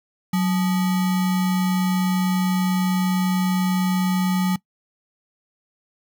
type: tone with sample-and-hold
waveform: sine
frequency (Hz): 184.5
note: F#3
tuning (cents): -5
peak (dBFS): -17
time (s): 0.33-4.56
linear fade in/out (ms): 5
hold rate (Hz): 1050
effects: noise-tail reverb RT60 0.1 s tail -21 dB re dry